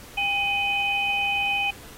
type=tone cluster; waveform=sine; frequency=800 / 2501 / 3029 Hz; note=G5 / D#7 / F#7; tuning=+35 / +8 / +40 cents; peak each=-28 / -23 / -30 dBFS; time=0.17-1.71 s; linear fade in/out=10 ms; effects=pink hiss -45 dBFS RMS until 1.97 s + AAC 48 kbps